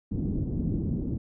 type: low-pass noise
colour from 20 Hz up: white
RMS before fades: -29 dBFS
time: 0.11-1.18 s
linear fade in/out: 10 ms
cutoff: 270 Hz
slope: 24 dB/octave
effects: none